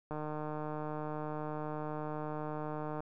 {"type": "click train", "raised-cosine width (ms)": 1, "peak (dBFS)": -26, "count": 441, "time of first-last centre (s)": [0.11, 3.005], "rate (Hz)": 152, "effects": []}